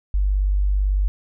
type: tone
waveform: sine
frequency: 49 Hz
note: G1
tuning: in tune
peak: -16 dBFS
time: 0.14-1.08 s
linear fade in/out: 0 ms
effects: none